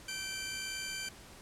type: tone pair together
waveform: 15% pulse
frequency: 1545.7 / 2349 Hz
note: G6 / D7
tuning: -25 / 0 cents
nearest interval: perfect fifth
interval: 725 cents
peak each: -34 / -33 dBFS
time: 0.08-1.09 s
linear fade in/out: 5 ms
effects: pink hiss -53 dBFS RMS until 1.41 s + low-pass 11000 Hz 12 dB/octave